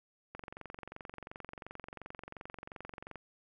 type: click train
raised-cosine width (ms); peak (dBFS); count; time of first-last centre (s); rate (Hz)
0.5; -29; 65; 0.35-3.157; 22.8
effects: none